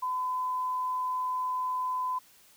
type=tone; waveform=sine; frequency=1012 Hz; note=B5; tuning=42 cents sharp; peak=-28 dBFS; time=0.02-2.19 s; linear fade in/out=10 ms; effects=white hiss -59 dBFS RMS until 2.56 s